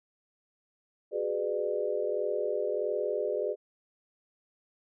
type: chord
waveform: sine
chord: G# half-diminished seventh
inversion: third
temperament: just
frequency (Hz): 373.8 / 415.3 / 498.4 / 598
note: F#4 / G#4 / B4 / D5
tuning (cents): +18 / 0 / +16 / +31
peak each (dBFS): -36 / -32 / -34 / -33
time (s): 1.11-3.56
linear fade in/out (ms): 50
effects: none